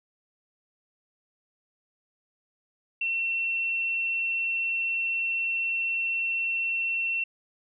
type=tone; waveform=sine; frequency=2708 Hz; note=E7; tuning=46 cents sharp; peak=-25 dBFS; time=3.01-7.24 s; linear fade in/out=5 ms; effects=none